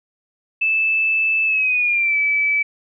sine tone with pitch glide, 2629 to 2302 Hz, E7 to D7, -5 to -35 cents, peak -15 dBFS, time 0.61-2.63 s, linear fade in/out 10 ms, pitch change -230 cents, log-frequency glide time 1.45-2.17 s, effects none

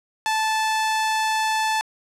sawtooth tone, 875 Hz, A5, 10 cents flat, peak -16 dBFS, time 0.26-1.81 s, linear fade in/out 0 ms, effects low-pass 9000 Hz 12 dB/octave

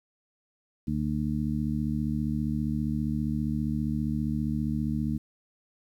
harmonic tone, 75 Hz, D2, 37 cents sharp, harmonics 1 / 2 / 3 / 4, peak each -34 / -31 / -29 / -35 dBFS, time 0.87-5.18 s, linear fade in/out 10 ms, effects 10-bit

